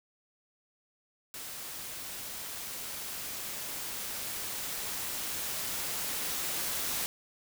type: noise with level ramp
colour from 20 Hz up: white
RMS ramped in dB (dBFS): -42 to -33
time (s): 1.34-7.06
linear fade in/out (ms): 0
effects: none